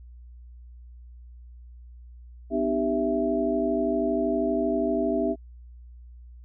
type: tone cluster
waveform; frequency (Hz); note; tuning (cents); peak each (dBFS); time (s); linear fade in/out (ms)
sine; 251.6 / 304.2 / 392.4 / 661; B3 / D#4 / G4 / E5; +32 / -39 / +2 / +5; -28 / -28 / -28 / -27; 2.5-5.36; 50
effects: added 60 Hz sine -43 dBFS peak until 6.44 s